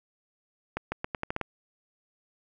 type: accelerating click train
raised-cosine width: 0.5 ms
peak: -15 dBFS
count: 8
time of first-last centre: 0.77-1.413 s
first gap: 150 ms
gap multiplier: 0.83
effects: none